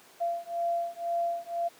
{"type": "beating tone pair", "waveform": "sine", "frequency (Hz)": [684, 686], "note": ["F5", "F5"], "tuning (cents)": [-36, -31], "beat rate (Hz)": 2, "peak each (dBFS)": -31, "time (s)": [0.2, 1.69], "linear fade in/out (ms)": 20, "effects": ["pink hiss -55 dBFS RMS until 1.79 s", "high-pass 300 Hz 12 dB/octave"]}